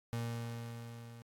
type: tone with level ramp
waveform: 35% pulse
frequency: 117 Hz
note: A#2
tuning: 7 cents sharp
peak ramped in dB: -33 to -48 dBFS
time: 0.13-1.22 s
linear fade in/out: 0 ms
effects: AAC 64 kbps